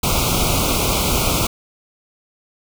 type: band-stop noise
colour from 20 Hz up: pink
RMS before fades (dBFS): -18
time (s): 0.03-1.47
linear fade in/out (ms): 5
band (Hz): 1400 to 2200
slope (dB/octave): 96
effects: none